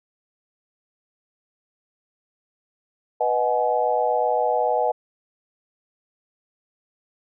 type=chord; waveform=sine; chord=G# minor seventh; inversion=first; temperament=equal with one note detuned; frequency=493.9 / 622.3 / 740 / 847.6 Hz; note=B4 / D#5 / F#5 / G#5; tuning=0 / 0 / 0 / +35 cents; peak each=-24 dBFS; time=3.2-4.92 s; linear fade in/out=10 ms; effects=none